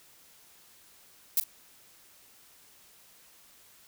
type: noise with echo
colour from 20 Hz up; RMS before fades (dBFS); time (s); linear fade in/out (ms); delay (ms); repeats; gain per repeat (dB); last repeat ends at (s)
violet; -24; 1.37-1.4; 2; 39; 1; -13; 1.439
effects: white hiss -58 dBFS RMS until 3.87 s